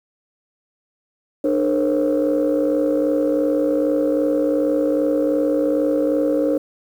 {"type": "tone cluster", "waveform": "sine", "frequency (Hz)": [299.5, 433.8, 477.4, 540], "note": ["D4", "A4", "A#4", "C#5"], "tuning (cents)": [34, -25, 41, -45], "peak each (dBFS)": [-18, -27, -22, -19], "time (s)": [1.44, 6.58], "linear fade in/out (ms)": 5, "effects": ["tanh soft clip ceiling -10 dBFS", "8-bit"]}